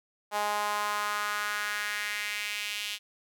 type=tone with high-pass filter sweep; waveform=sawtooth; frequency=207.7 Hz; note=G#3; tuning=in tune; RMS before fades=-32 dBFS; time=0.31-2.99 s; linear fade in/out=50 ms; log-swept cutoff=790 to 3000 Hz; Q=2.7; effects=none